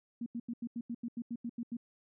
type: tone bursts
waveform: sine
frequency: 236 Hz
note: A#3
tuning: 22 cents sharp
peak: -35 dBFS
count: 12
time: 0.21-1.769 s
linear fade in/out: 5 ms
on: 52 ms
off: 85 ms
effects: none